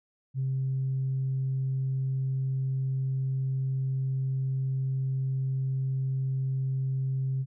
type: tone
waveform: sine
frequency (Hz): 132.8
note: C3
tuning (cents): +26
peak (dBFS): -25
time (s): 0.34-7.46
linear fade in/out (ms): 50
effects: tanh soft clip ceiling -22 dBFS